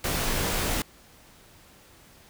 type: noise with comb filter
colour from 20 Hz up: pink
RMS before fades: -27 dBFS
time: 0.04-0.82 s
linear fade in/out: 2 ms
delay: 18 ms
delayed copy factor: -0.65
effects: pink hiss -54 dBFS RMS until 2.29 s